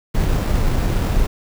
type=noise with sample-and-hold; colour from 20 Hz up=brown; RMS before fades=-17 dBFS; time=0.14-1.27 s; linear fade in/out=10 ms; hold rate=6300 Hz; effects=none